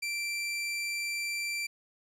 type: tone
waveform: sawtooth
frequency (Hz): 2349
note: D7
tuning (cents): 0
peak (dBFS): -28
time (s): 0.02-1.67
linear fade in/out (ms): 10
effects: low-pass 11000 Hz 12 dB/octave + 11-bit